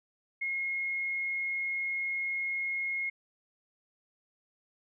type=tone; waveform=sine; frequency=2156 Hz; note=C#7; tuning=49 cents flat; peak=-30 dBFS; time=0.41-3.1 s; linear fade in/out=10 ms; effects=none